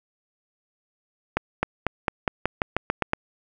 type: accelerating click train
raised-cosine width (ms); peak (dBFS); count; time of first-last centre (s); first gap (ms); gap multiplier
0.5; -6; 11; 1.37-3.134; 260; 0.91
effects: none